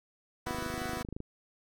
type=chord; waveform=10% pulse; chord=B suspended fourth; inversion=none; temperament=equal with one note detuned; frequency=246.9 / 329.6 / 371.5 Hz; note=B3 / E4 / F#4; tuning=0 / 0 / +7 cents; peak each=-30 / -32 / -34 dBFS; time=0.46-1.03 s; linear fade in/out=10 ms
type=click train; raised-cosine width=3 ms; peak=-26 dBFS; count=20; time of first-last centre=0.47-1.204 s; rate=25.9 Hz
effects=none